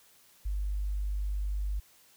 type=tone; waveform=sine; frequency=49.99 Hz; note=G1; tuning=35 cents sharp; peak=-29 dBFS; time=0.45-1.8 s; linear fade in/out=10 ms; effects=white hiss -61 dBFS RMS until 2.16 s